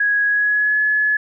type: tone with pitch glide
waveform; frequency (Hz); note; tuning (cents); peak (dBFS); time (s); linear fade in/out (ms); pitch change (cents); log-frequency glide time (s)
sine; 1661.2 to 1705.9; G#6 to G#6; 0 to +46; -14; 0-1.17; 5; +46; 0.26-0.79
effects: none